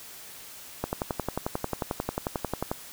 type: click train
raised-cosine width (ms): 1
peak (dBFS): -13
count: 22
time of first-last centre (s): 0.84-2.715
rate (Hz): 11.2
effects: white hiss -45 dBFS RMS until 2.92 s